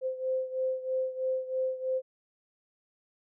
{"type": "beating tone pair", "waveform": "sine", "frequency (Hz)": [518, 521.1], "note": ["C5", "C5"], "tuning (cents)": [-17, -7], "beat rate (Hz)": 3.1, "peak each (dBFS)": [-30, -34], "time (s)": [0.01, 2.02], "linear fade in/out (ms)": 50, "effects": []}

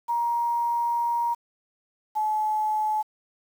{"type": "tone pair in turn", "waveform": "sine", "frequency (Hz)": [943, 857.9], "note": ["A#5", "A5"], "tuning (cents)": [20, -44], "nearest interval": "major second", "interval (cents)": 164, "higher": "first", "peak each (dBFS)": -22, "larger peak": "neither", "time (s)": [[0.08, 1.35], [2.15, 3.03]], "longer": "first", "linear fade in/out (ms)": 20, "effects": ["8-bit"]}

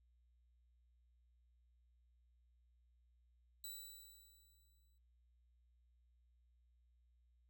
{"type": "tone with exponential decay", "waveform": "10% pulse", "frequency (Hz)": 3951, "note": "B7", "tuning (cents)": 0, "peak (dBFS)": -38, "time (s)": [3.64, 4.98], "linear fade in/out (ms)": 2, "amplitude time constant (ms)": 290, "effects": ["noise-tail reverb RT60 0.3 s tail -26 dB re dry", "added 60 Hz sine -70 dBFS peak until 7.49 s"]}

